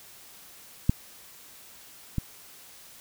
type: clicks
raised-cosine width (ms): 5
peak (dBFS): -7 / -14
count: 2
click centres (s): 0.895 / 2.183
effects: white hiss -50 dBFS RMS until 3 s